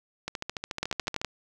two click trains, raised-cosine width 0.2 ms, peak -15 / -11 dBFS, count 14 / 6, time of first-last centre 0.28-1.215 / 0.83-1.247 s, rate 13.9 / 12 Hz, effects none

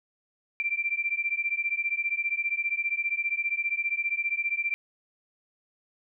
sine beating tone pair, 2349 / 2364 Hz, D7 / D7, 0 / +11 cents, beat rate 15 Hz, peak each -29 dBFS, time 0.6-4.74 s, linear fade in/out 0 ms, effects none

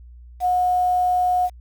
sine tone with quantisation, 725 Hz, F#5, 35 cents flat, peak -16 dBFS, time 0.4-1.5 s, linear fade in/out 50 ms, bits 7, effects added 60 Hz sine -40 dBFS peak until 1.6 s

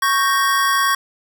square chord, G diminished, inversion second, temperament equal, 1108.7 / 1568 / 1864.7 Hz, Db6 / G6 / Bb6, 0 / 0 / 0 cents, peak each -17 / -22 / -23 dBFS, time 0.02-0.95 s, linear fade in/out 5 ms, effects none

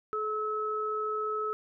sine tone pair together, 428.6 / 1294.4 Hz, A4 / E6, -45 / -32 cents, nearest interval octave + perfect fifth, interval 1913 cents, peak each -33 / -31 dBFS, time 0.13-1.53 s, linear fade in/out 0 ms, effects none

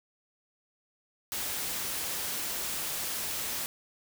white noise, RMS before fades -34 dBFS, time 1.32-3.66 s, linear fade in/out 0 ms, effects none

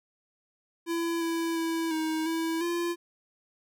square tone with pitch steps, 336 / 332 / 329.1 / 316.5 / 327.2 / 344.1 Hz, E4 / E4 / E4 / D#4 / E4 / F4, +33 / +12 / -3 / +30 / -13 / -26 cents, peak -28 dBFS, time 0.86-2.96 s, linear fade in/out 50 ms, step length 350 ms, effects none

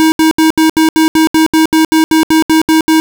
square tone bursts, 318 Hz, D#4, 38 cents sharp, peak -6 dBFS, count 16, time 0-3 s, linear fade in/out 0 ms, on 120 ms, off 72 ms, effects none

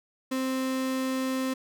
35% pulse tone, 261.6 Hz, C4, in tune, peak -25 dBFS, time 0.31-1.54 s, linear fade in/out 10 ms, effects none

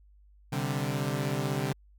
sawtooth chord, C suspended second, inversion none, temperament equal, 130.81 / 146.83 / 196 Hz, C3 / D3 / G3, 0 / 0 / 0 cents, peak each -28 / -28 / -32 dBFS, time 0.52-1.73 s, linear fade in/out 10 ms, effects added 50 Hz sine -55 dBFS peak until 1.98 s

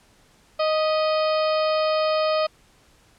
harmonic tone with a mistuned harmonic, 622.3 Hz, D#5, in tune, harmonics 1 / 2 / 3 / 4 / 5 / 6 / 7 / 8, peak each -20 / -26 / -39 / -34 / -36 / -41 / -35 / -37 dBFS, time 0.59-2.47 s, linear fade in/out 10 ms, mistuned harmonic 3, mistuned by +69 cents, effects pink hiss -57 dBFS RMS until 3.18 s + low-pass 10000 Hz 12 dB/octave

